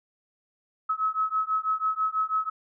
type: beating tone pair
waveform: sine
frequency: 1284 / 1290.1 Hz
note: E6 / E6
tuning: -46 / -38 cents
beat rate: 6.1 Hz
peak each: -27 dBFS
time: 0.89-2.5 s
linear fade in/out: 10 ms
effects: none